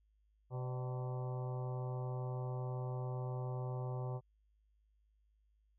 harmonic tone with a mistuned harmonic, 127.3 Hz, C3, 47 cents flat, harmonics 1 / 3 / 4 / 5 / 6 / 7 / 8 / 9, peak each -38 / -49 / -50 / -52 / -53 / -54 / -57 / -59 dBFS, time 0.5-4.21 s, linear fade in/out 50 ms, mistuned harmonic 5, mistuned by -82 cents, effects added 52 Hz sine -70 dBFS peak until 5.78 s

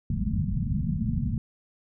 white low-pass noise, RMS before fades -27 dBFS, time 0.1-1.38 s, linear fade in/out 2 ms, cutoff 230 Hz, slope 96 dB/octave, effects none

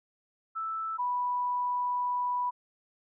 sine tone pair in turn, 1318.5 / 985 Hz, E6 / B5, 0 / -5 cents, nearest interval perfect fourth, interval 505 cents, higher first, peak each -31 / -27 dBFS, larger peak second, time 0.55-0.98 / 0.98-2.51 s, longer second, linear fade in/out 20 ms, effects none

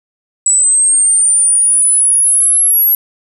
sine linear sweep, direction up, 7830 to 11590 Hz, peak -7 dBFS, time 0.46-2.95 s, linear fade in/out 2 ms, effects none

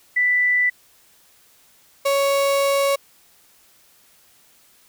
sine / 35% pulse tone pair in turn, 1981 / 555.9 Hz, B6 / C#5, +5 / +5 cents, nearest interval octave + minor seventh, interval 2200 cents, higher first, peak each -15 dBFS, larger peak neither, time 0.16-0.7 / 2.05-2.96 s, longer second, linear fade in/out 10 ms, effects white hiss -55 dBFS RMS until 4.88 s

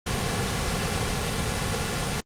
pink noise with comb filter, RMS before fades -26 dBFS, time 0.06-2.21 s, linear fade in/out 10 ms, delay 3.2 ms, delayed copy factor -0.55, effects low-pass 9000 Hz 12 dB/octave + Opus 32 kbps

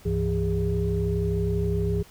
sine tone cluster, 68 / 100.3 / 167.1 / 408.7 Hz, C#2 / G2 / E3 / G#4, -33 / +40 / +24 / -28 cents, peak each -27 dBFS, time 0.05-2.03 s, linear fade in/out 10 ms, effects tanh soft clip ceiling -14 dBFS + pink hiss -52 dBFS RMS until 2.1 s

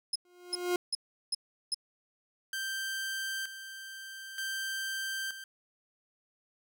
35% pulse tone bursts, 5120 Hz, D#8, 49 cents sharp, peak -26 dBFS, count 5, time 0.13-1.745 s, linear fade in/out 5 ms, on 27 ms, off 370 ms
40% pulse tone with exponential growth, 356.1 Hz, F4, 34 cents sharp, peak -24 dBFS, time 0.25-0.76 s, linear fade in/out 2 ms, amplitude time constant 110 ms
sawtooth tone with tremolo, 1568 Hz, G6, in tune, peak -30 dBFS, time 2.53-5.44 s, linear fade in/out 2 ms, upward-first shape square, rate 0.54 Hz, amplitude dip 65%
effects none

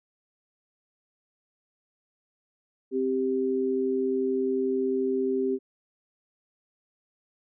sine tone pair together, 261.3 / 392.6 Hz, C4 / G4, -2 / +3 cents, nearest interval perfect fifth, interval 705 cents, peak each -28 / -25 dBFS, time 2.91-5.59 s, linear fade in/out 50 ms, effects none

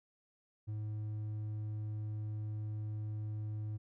sine tone with hard clipping, 106.7 Hz, G#2, 47 cents sharp, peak -38 dBFS, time 0.67-3.78 s, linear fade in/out 20 ms, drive 3 dB, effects none

